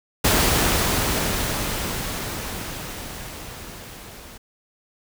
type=noise with level ramp; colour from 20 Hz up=pink; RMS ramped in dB=-17 to -42 dBFS; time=0.24-4.38 s; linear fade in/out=10 ms; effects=none